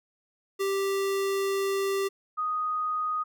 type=tone pair in turn; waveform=square / sine; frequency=392 / 1244.5 Hz; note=G4 / D#6; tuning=0 / 0 cents; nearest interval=octave + minor sixth; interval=2000 cents; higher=second; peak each=-26 dBFS; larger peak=neither; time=0.59-2.09 / 2.37-3.24 s; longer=first; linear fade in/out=20 ms; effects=none